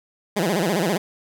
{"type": "tone with vibrato", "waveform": "15% pulse", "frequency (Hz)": 184.7, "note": "F#3", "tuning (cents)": -3, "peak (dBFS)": -13, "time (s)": [0.36, 0.98], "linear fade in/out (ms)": 10, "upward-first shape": "sine", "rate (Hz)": 15, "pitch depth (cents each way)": 240, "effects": []}